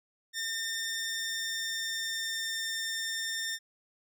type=tone with vibrato; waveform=15% pulse; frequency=1810 Hz; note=A6; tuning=48 cents sharp; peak=-26 dBFS; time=0.33-3.59 s; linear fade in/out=50 ms; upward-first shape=square; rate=20 Hz; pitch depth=11 cents each way; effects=none